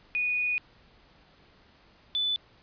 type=tone pair in turn; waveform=sine; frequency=2469 / 3492 Hz; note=D#7 / A7; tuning=-14 / -14 cents; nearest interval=tritone; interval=600 cents; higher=second; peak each=-25 dBFS; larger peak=neither; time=0.15-0.58 / 2.15-2.36 s; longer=first; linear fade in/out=0 ms; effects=pink hiss -59 dBFS RMS until 2.62 s + resampled to 11025 Hz